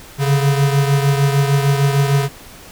square beating tone pair, 138.59 / 145.19 Hz, C#3 / D3, 0 / -19 cents, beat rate 6.6 Hz, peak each -14 / -20 dBFS, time 0.18-2.29 s, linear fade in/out 50 ms, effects pink hiss -39 dBFS RMS until 2.71 s

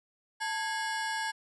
40% pulse ring-modulated tone, 1270 Hz, D#6, 35 cents sharp, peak -27 dBFS, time 0.4-1.32 s, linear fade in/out 20 ms, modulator 383 Hz, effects resampled to 24000 Hz

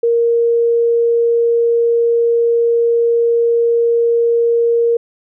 sine tone, 467.3 Hz, A#4, 4 cents sharp, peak -10 dBFS, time 0.03-4.97 s, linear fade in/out 5 ms, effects none

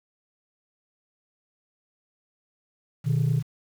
sine tone pair together, 123.88 / 153.2 Hz, B2 / D#3, +6 / -27 cents, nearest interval major third, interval 367 cents, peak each -21 dBFS, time 3.04-3.43 s, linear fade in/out 50 ms, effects tanh soft clip ceiling -17 dBFS + 8-bit

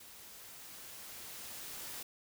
white noise with level ramp, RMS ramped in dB -54 to -44 dBFS, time 0-2.03 s, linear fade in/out 5 ms, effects none

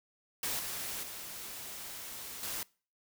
white noise with level steps, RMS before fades -35 / -39 / -44 / -38 dBFS, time 0.43-2.63 s, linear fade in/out 2 ms, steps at 0.59 / 1.03 / 2.43 s, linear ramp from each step 2 ms, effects noise-tail reverb RT60 0.4 s tail -24 dB re dry

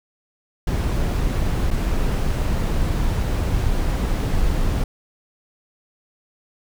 brown noise with dropouts, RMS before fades -20 dBFS, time 0.67-4.84 s, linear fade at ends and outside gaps 5 ms, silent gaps 1.706-1.71 s, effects none

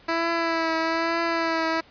10% pulse tone with vibrato, 329.6 Hz, E4, in tune, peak -14 dBFS, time 0.08-1.81 s, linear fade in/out 10 ms, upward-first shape triangle, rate 1.1 Hz, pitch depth 34 cents each way, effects pink hiss -53 dBFS RMS until 1.9 s + resampled to 11025 Hz

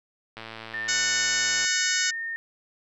click train, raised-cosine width 0.3 ms, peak -22 dBFS, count 144, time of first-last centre 0.37-1.647 s, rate 112 Hz
sine tone with pitch glide, 1797 to 1828.4 Hz, A6 to A#6, +36 to -34 cents, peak -29 dBFS, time 0.74-2.36 s, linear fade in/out 0 ms, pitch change +30 cents, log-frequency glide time 1.57-2.02 s
harmonic tone, 740 Hz, F#5, in tune, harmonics 2 / 3 / 4 / 5 / 6 / 7 / 8 / 9 / 10, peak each -30 / -32 / -33 / -34 / -34 / -30 / -32 / -30 / -34 dBFS, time 0.88-2.11 s, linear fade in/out 10 ms
effects none

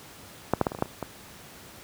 clicks, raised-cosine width 1 ms, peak -6 / -6 / -9 / -20 / -20 / -23 / -8 / -29 / -16 dBFS, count 9, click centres 0.536 / 0.613 / 0.668 / 0.719 / 0.749 / 0.788 / 0.824 / 0.857 / 1.027 s, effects pink hiss -47 dBFS RMS until 1.83 s + high-pass 80 Hz 12 dB/octave

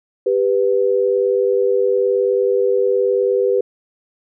sine tone pair together, 394.9 / 493.9 Hz, G4 / B4, +13 / 0 cents, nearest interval major third, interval 387 cents, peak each -16 dBFS, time 0.26-3.61 s, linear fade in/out 5 ms, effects none

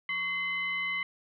sine tone with frequency modulation, 2061 Hz, C7, 27 cents flat, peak -29 dBFS, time 0.09-1.03 s, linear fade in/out 2 ms, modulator 943 Hz, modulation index 0.64, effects none

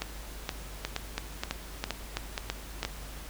two click trains, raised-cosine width 0.2 ms, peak -13 / -13 dBFS, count 7 / 7, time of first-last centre 0.02-2.85 / 0.85-2.83 s, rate 2.12 / 3.03 Hz, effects added 50 Hz sine -42 dBFS peak until 3.29 s + pink hiss -46 dBFS RMS until 3.29 s

